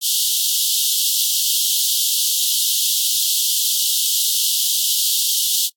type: high-pass noise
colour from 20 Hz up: pink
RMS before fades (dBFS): -18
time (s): 0.01-5.7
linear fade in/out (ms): 50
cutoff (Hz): 3000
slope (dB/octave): 96
effects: noise-tail reverb RT60 0.1 s tail -26 dB re dry + AAC 64 kbps